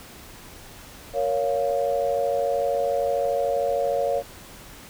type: chord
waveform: sine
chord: Bb minor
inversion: none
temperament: just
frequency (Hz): 466.2 / 559.4 / 699.2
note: Bb4 / Db5 / F5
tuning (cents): 0 / +16 / +2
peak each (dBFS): -27 / -23 / -27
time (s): 1.13-4.23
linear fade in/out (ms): 50
effects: pink hiss -44 dBFS RMS until 4.89 s